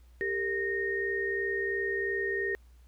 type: tone cluster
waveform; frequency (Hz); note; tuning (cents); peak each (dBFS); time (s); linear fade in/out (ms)
sine; 394.1 / 457 / 1850; G4 / A#4 / A#6; +9 / -34 / -14; -32 / -38 / -31; 0.21-2.55; 0
effects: added 60 Hz sine -53 dBFS peak until 2.87 s + pink hiss -69 dBFS RMS until 2.87 s

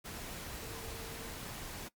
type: tone in noise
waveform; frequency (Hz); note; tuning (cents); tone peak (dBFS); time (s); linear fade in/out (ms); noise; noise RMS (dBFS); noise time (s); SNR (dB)
sine; 453.5; A#4; -48; -49; 0.61-1.3; 20; pink; -44; 0.04-1.89; -8
effects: noise-tail reverb RT60 0.1 s tail -19 dB re dry + MP3 96 kbps

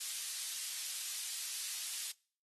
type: high-pass noise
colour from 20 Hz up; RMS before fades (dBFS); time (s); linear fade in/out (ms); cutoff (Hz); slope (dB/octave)
pink; -41; 0-2.12; 10; 4200; 12
effects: noise-tail reverb RT60 0.5 s tail -26 dB re dry + AAC 32 kbps

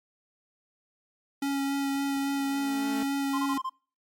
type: tone with vibrato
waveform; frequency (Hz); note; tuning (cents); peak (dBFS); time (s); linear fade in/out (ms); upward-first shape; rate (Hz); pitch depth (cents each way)
square; 277.2; C#4; 0; -27; 1.42-3.58; 5; sine; 3.6; 11
type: tone with exponential growth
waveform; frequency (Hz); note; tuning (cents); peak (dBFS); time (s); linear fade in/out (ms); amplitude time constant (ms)
sawtooth; 220; A3; 0; -29; 1.74-3.03; 2; 280
type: tone bursts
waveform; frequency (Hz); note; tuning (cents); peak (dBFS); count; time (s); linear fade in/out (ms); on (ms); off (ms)
triangle; 1046.5; C6; 0; -27; 5; 3.33-3.697; 10; 55; 23
effects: noise-tail reverb RT60 0.4 s tail -26 dB re dry + MP3 96 kbps

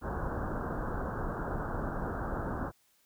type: low-pass noise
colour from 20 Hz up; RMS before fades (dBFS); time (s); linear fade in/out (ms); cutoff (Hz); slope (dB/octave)
pink; -35; 0.01-2.72; 50; 1600; 96
effects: white hiss -69 dBFS RMS until 3.05 s

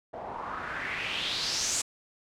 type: noise with low-pass filter sweep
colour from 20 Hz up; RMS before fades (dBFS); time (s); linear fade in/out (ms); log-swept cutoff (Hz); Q
white; -33; 0.13-1.82; 10; 670 to 7800; 3.6
effects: none

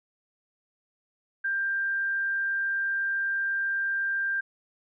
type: tone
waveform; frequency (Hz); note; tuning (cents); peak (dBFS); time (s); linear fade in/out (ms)
sine; 1587; G6; +21; -25; 1.44-4.41; 10
effects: none

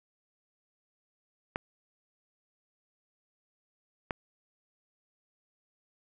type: clicks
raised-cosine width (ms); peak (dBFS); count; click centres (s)
0.5; -16; 2; 1.559 / 4.108
effects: none

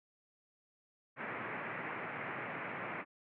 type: band-pass noise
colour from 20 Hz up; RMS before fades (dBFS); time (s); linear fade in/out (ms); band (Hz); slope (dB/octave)
white; -42; 1.16-3.05; 50; 110 to 2300; 48
effects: none

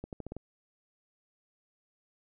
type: accelerating click train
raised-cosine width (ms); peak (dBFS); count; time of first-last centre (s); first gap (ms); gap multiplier
2; -26; 6; 0.04-0.366; 88; 0.85
effects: none

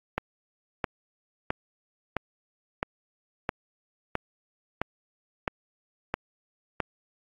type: click train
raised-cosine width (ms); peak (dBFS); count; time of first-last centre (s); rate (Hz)
0.5; -11; 11; 0.18-6.803; 1.51
effects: AAC 64 kbps

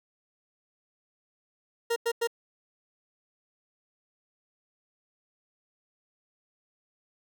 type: tone bursts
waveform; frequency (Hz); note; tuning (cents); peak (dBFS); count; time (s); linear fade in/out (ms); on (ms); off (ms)
40% pulse; 466.2; A#4; 0; -24; 3; 1.9-2.274; 10; 62; 94
effects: none

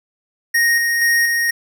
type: tone with tremolo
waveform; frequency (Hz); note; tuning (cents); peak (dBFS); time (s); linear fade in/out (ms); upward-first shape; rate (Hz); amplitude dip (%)
square; 1865; A#6; 0; -13; 0.54-1.51; 10; square; 2.1; 30
effects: none

